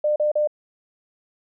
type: tone bursts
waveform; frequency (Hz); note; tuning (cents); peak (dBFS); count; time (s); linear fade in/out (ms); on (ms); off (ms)
sine; 600; D5; +37; -17; 3; 0.04-0.474; 5; 120; 37
effects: none